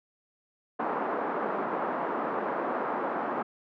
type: band-pass noise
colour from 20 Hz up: white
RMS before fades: -31 dBFS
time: 0.79-3.43 s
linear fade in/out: 10 ms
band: 220 to 1200 Hz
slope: 24 dB/octave
effects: none